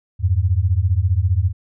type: beating tone pair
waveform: sine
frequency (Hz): 84.4 / 99.4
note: E2 / G2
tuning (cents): +41 / +25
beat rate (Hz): 15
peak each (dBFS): -17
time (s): 0.19-1.53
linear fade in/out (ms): 50
effects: none